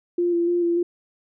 sine tone with vibrato, 345.6 Hz, F4, 18 cents flat, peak -18 dBFS, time 0.18-0.83 s, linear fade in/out 5 ms, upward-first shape square, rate 3.4 Hz, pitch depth 18 cents each way, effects none

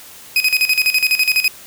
30% pulse tone with tremolo, 2514 Hz, D#7, 17 cents sharp, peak -8 dBFS, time 0.36-1.48 s, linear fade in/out 2 ms, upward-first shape square, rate 12 Hz, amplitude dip 75%, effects white hiss -39 dBFS RMS until 1.66 s

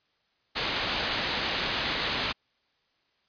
white low-pass noise, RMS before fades -30 dBFS, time 0.55-2.33 s, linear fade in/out 20 ms, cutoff 4500 Hz, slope 48 dB/octave, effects white hiss -71 dBFS RMS until 3.28 s + resampled to 11025 Hz

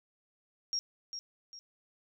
sine tone with echo, 5588 Hz, F8, in tune, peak -30 dBFS, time 0.73-0.79 s, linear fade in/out 0 ms, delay 400 ms, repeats 2, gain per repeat -8 dB, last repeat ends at 1.59 s, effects none

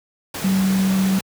sine tone in noise, 191.2 Hz, G3, 43 cents flat, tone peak -15 dBFS, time 0.44-1.19 s, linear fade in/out 5 ms, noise pink, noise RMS -28 dBFS, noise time 0.34-1.21 s, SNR +10 dB, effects high-pass 100 Hz 12 dB/octave

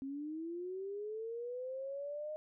sine linear sweep, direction up, 265.4 to 618 Hz, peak -39 dBFS, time 0.02-2.36 s, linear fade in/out 0 ms, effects none

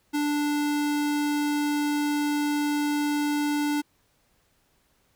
square tone, 293.7 Hz, D4, in tune, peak -24 dBFS, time 0.13-3.82 s, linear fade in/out 20 ms, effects pink hiss -67 dBFS RMS until 5.15 s

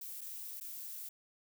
violet noise with dropouts, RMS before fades -45 dBFS, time 0.01-1.09 s, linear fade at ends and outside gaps 5 ms, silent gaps 0.209-0.214 / 0.6-0.609 s, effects none

